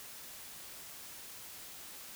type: silence
effects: white hiss -49 dBFS RMS until 2.15 s